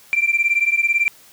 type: beating tone pair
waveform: sine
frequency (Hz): 2349 / 2367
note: D7 / D7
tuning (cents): 0 / +13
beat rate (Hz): 18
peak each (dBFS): -17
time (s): 0.13-1.08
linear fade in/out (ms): 0
effects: tanh soft clip ceiling -9 dBFS + white hiss -48 dBFS RMS until 1.32 s